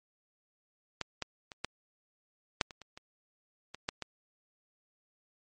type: clicks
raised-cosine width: 0.2 ms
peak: -16 / -17 / -27 / -15 / -8 / -28 / -30 / -29 / -24 / -14 / -20 dBFS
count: 11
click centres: 1.013 / 1.223 / 1.518 / 1.646 / 2.612 / 2.708 / 2.817 / 2.975 / 3.746 / 3.889 / 4.023 s
effects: MP3 48 kbps